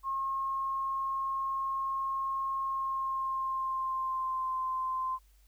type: tone with pitch glide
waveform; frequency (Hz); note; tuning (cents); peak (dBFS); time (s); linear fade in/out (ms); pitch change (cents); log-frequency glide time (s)
sine; 1077 to 1039.7; C6 to C6; +50 to -11; -30; 0.03-5.19; 50; -61; 2.61-4.57
effects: added 49 Hz sine -59 dBFS peak until 5.47 s + white hiss -70 dBFS RMS until 5.47 s